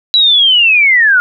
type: linear sweep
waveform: sine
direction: down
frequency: 3955 to 1400 Hz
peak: -5 dBFS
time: 0.14-1.2 s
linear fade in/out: 0 ms
effects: none